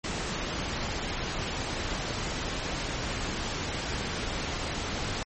pink noise, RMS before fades -32 dBFS, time 0.04-5.23 s, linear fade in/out 2 ms, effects low-pass 8000 Hz 12 dB/octave + MP3 32 kbps

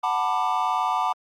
triangle chord, B minor seventh, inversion second, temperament just, 740.8 / 889 / 987.8 / 1185.3 Hz, F#5 / A5 / B5 / D6, +2 / +18 / 0 / +16 cents, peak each -25 dBFS, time 0.03-1.13 s, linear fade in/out 10 ms, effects Opus 48 kbps

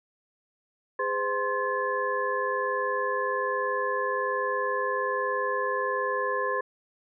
sine tone cluster, 410.8 / 512 / 1049 / 1718 Hz, G#4 / C5 / C6 / A6, -19 / -38 / +4 / -42 cents, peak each -33 / -30 / -29 / -32 dBFS, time 0.99-6.61 s, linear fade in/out 5 ms, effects none

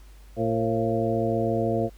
harmonic tone with a mistuned harmonic, 113.7 Hz, A#2, 43 cents flat, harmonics 1 / 2 / 3 / 4 / 5 / 6, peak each -29 / -29 / -29 / -29 / -29 / -29 dBFS, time 0.36-1.9 s, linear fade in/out 50 ms, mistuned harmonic 5, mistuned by -82 cents, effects added 50 Hz sine -45 dBFS peak until 1.97 s + pink hiss -58 dBFS RMS until 1.97 s

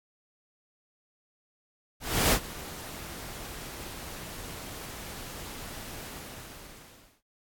pink noise with ADSR envelope, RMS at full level -22 dBFS, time 2-7.22 s, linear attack 320 ms, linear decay 71 ms, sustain -19 dB, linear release 1200 ms, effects AAC 64 kbps

